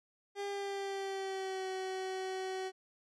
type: tone with pitch glide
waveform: 30% pulse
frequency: 401.9 to 377.2 Hz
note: G4 to F#4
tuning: +43 to +33 cents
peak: -34 dBFS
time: 0.35-2.72 s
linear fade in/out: 50 ms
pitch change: -110 cents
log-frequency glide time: 0.47-1.68 s
effects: low-pass 7000 Hz 12 dB/octave